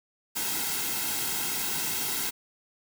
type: noise with comb filter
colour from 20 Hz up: white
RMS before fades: -30 dBFS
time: 0.35-2.31 s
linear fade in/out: 20 ms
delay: 1.7 ms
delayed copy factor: -0.7
effects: none